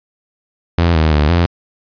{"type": "tone with pitch steps", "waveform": "sawtooth", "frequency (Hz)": [85, 79, 74.6, 86], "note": ["F2", "D#2", "D2", "F2"], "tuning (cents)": [-46, 27, 28, -26], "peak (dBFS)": -6, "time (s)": [0.78, 1.46], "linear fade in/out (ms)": 0, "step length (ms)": 170, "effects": ["resampled to 11025 Hz"]}